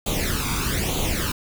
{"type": "noise with flanger", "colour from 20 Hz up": "pink", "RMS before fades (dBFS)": -24, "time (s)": [0.06, 1.32], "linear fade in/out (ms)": 5, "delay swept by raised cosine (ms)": [0.28, 0.85], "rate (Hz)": 1.1, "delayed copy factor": 0.75, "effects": []}